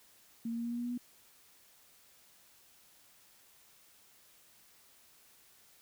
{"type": "tone with pitch steps", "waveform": "sine", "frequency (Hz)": [230, 232, 234, 236.1, 238.1, 240.2, 242.3, 244.4], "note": ["A#3", "A#3", "A#3", "A#3", "A#3", "B3", "B3", "B3"], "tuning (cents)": [-23, -8, 7, 22, 37, -48, -33, -18], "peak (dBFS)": -34, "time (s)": [0.45, 0.978], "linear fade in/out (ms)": 5, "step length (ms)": 66, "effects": ["white hiss -63 dBFS RMS until 5.81 s"]}